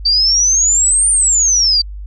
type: exponential two-way sweep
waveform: sine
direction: up then down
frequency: 4597 to 9110 to 4597 Hz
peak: -9 dBFS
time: 0.05-1.82 s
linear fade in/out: 10 ms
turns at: 1.1 s
effects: added 50 Hz sine -25 dBFS peak until 2.06 s